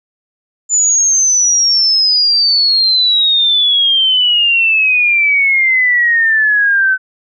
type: exponential sweep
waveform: sine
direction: down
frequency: 7070 to 1516 Hz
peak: -8 dBFS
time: 0.69-6.98 s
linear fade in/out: 50 ms
effects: none